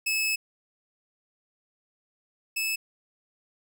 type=tone pair in turn; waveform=sawtooth; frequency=2596 / 2610 Hz; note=E7 / E7; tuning=-27 / -18 cents; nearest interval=unison; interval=9 cents; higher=second; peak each=-21 / -23 dBFS; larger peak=first; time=0.06-0.36 / 2.56-2.76 s; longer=first; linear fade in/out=10 ms; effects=none